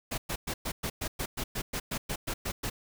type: noise bursts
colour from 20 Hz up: pink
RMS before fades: -33 dBFS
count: 15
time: 0.11-2.7 s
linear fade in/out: 10 ms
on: 70 ms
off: 110 ms
effects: none